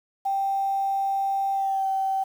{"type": "tone with pitch glide", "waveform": "sine", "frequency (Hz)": [784, 772.8], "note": ["G5", "G5"], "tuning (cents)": [0, -25], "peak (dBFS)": -22, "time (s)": [0.25, 2.24], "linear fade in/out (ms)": 10, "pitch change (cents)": -25, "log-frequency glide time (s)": [1.52, 1.87], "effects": ["8-bit"]}